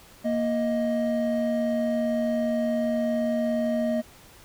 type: tone pair together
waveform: triangle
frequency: 234.4 / 625.8 Hz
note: A#3 / D#5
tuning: +10 / +10 cents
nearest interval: octave + perfect fourth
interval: 1700 cents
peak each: -23 / -24 dBFS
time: 0.24-4.02 s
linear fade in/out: 20 ms
effects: pink hiss -51 dBFS RMS until 4.44 s